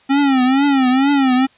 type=tone with vibrato; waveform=square; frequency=268.4 Hz; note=C4; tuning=44 cents sharp; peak=-12 dBFS; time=0.09-1.47 s; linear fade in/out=20 ms; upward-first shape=triangle; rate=2.2 Hz; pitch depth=130 cents each way; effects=white hiss -52 dBFS RMS until 1.57 s + resampled to 8000 Hz